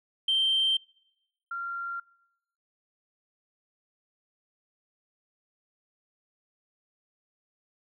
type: tone pair in turn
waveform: sine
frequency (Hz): 3136 / 1382.5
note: G7 / F6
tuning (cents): 0 / -18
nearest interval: octave + major second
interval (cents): 1418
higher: first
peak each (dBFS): -21 / -31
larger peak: first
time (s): 0.28-0.77 / 1.51-2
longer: neither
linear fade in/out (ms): 5
effects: noise-tail reverb RT60 0.9 s tail -26 dB re dry + tanh soft clip ceiling -18 dBFS